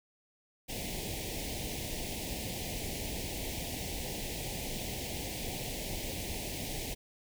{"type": "band-stop noise", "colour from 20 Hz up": "pink", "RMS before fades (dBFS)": -38, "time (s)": [0.68, 6.95], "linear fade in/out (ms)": 20, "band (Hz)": [830, 2000], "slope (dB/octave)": 48, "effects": []}